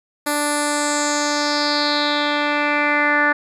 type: tone with low-pass filter sweep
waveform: 10% pulse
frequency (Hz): 293.7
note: D4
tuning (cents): 0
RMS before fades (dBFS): -19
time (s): 0.26-3.33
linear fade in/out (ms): 10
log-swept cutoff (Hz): 12000 to 1700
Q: 4.4
effects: none